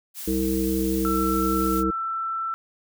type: noise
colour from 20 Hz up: blue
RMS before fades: -35 dBFS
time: 0.14-1.84 s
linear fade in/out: 50 ms
type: harmonic tone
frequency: 64.7 Hz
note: C2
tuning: 19 cents flat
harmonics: 1 / 3 / 5 / 7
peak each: -30 / -27 / -24 / -29 dBFS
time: 0.27-1.91 s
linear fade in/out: 10 ms
type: tone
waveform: sine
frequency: 1334 Hz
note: E6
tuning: 20 cents sharp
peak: -25 dBFS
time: 1.05-2.54 s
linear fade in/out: 0 ms
effects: none